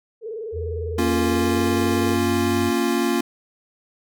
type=tone with vibrato; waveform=sine; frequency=444.2 Hz; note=A4; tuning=16 cents sharp; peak=-28 dBFS; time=0.21-2.18 s; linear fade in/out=50 ms; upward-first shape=square; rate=20 Hz; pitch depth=76 cents each way
type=tone with pitch glide; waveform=sine; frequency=82.41 to 93.04 Hz; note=E2 to F#2; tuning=0 to +10 cents; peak=-26 dBFS; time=0.52-2.72 s; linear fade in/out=50 ms; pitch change=+210 cents; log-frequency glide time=1.2-1.77 s
type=chord; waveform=square; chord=Bb minor; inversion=none; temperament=equal; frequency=233.1 / 277.2 / 349.2 Hz; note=Bb3 / Db4 / F4; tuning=0 / 0 / 0 cents; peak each=-24 / -25 / -23 dBFS; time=0.98-3.21 s; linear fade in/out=5 ms
effects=none